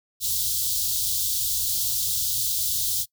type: band-stop noise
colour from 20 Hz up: white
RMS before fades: -25 dBFS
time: 0.2-3.06 s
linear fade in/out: 50 ms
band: 130 to 3400 Hz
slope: 48 dB/octave
effects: noise-tail reverb RT60 0.1 s tail -23 dB re dry